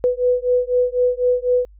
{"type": "beating tone pair", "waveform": "sine", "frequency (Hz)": [493.9, 497.9], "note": ["B4", "B4"], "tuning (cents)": [0, 14], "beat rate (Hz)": 4, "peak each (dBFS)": -18, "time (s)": [0.04, 1.65], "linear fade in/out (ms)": 0, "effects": ["added 50 Hz sine -43 dBFS peak until 1.79 s"]}